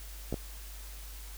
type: clicks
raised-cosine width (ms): 2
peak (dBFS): -20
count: 2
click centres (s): 0.326 / 0.342
effects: added 50 Hz sine -43 dBFS peak until 1.37 s + white hiss -50 dBFS RMS until 1.37 s